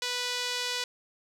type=tone with band-pass filter; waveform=sawtooth; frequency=492.8 Hz; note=B4; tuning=4 cents flat; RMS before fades=-32 dBFS; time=0.02-0.84 s; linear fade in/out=2 ms; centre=4200 Hz; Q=1.3; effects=none

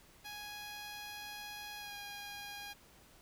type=tone with pitch glide; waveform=10% pulse; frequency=830.6 to 815.9 Hz; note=G#5 to G#5; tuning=0 to -31 cents; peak=-36 dBFS; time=0.24-2.74 s; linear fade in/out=20 ms; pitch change=-31 cents; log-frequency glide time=1.78-1.95 s; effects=pink hiss -62 dBFS RMS until 3.21 s

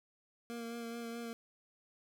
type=tone with vibrato; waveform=25% pulse; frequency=233.1 Hz; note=A#3; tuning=in tune; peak=-37 dBFS; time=0.5-1.33 s; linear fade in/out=0 ms; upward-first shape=sine; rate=4.7 Hz; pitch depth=19 cents each way; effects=none

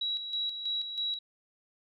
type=tone with tremolo; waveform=sine; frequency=3885 Hz; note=B7; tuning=29 cents flat; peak=-29 dBFS; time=0.01-1.19 s; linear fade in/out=5 ms; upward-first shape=square; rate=3.1 Hz; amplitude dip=55%; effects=none

